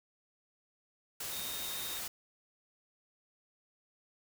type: tone in noise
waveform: sine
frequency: 3700 Hz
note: A#7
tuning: 14 cents flat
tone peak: -43 dBFS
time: 1.32-1.99 s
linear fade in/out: 5 ms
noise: white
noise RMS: -40 dBFS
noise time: 1.2-2.08 s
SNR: -6 dB
effects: none